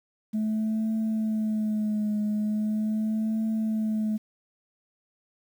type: tone with vibrato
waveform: sine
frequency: 215.4 Hz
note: A3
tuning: 37 cents flat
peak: -22 dBFS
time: 0.33-4.18 s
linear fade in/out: 20 ms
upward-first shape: triangle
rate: 0.4 Hz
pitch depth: 45 cents each way
effects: tanh soft clip ceiling -22 dBFS + 9-bit